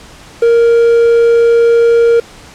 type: tone with quantisation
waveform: triangle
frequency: 466.2 Hz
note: A#4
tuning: in tune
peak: -3 dBFS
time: 0.42-2.2 s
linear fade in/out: 5 ms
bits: 5
effects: pink hiss -36 dBFS RMS until 2.54 s + low-pass 8000 Hz 12 dB/octave